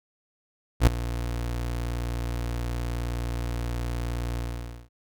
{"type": "tone with ADSR envelope", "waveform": "30% pulse", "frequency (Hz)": 59.1, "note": "A#1", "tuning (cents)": 24, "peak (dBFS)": -9, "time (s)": [0.8, 4.89], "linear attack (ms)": 68, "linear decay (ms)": 9, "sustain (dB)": -16, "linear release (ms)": 520, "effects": []}